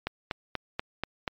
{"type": "click train", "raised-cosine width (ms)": 0.3, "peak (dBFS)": -13, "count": 6, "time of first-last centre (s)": [0.07, 1.278], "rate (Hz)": 4.14, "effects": ["low-pass 5000 Hz 12 dB/octave", "MP3 96 kbps"]}